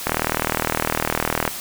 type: click train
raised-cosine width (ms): 0.5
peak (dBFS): -3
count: 57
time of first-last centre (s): 0.07-1.477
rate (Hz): 39.8
effects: white hiss -31 dBFS RMS until 1.6 s